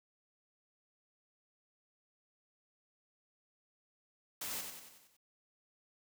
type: noise with echo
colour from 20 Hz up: white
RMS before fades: -41 dBFS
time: 4.41-4.61 s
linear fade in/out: 5 ms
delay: 93 ms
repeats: 6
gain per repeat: -5 dB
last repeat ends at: 5.168 s
effects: none